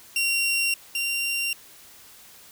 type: tone pair in turn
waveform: sawtooth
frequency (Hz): 2752 / 2765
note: F7 / F7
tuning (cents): -26 / -18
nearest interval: unison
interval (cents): 8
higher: second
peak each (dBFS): -18 / -21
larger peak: first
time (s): 0.16-0.74 / 0.95-1.53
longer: neither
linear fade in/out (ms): 2
effects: white hiss -49 dBFS RMS until 2.51 s